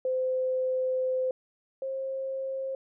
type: tone pair in turn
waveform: sine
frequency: 515 / 533.4 Hz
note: C5 / C5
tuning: -28 / +33 cents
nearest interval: minor second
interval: 61 cents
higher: second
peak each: -25 / -30 dBFS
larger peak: first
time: 0.05-1.31 / 1.82-2.75 s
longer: first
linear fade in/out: 2 ms
effects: none